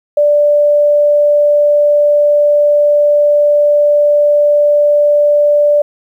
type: tone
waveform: sine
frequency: 587.3 Hz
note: D5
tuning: in tune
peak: -6 dBFS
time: 0.17-5.82 s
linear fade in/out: 5 ms
effects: 8-bit